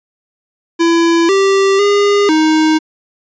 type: tone with pitch steps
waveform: square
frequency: 335.2 / 390.8 / 406.7 / 313.1 Hz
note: E4 / G4 / G#4 / D#4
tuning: +29 / -5 / -36 / +11 cents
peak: -9 dBFS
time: 0.79-2.79 s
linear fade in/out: 20 ms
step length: 500 ms
effects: resampled to 16000 Hz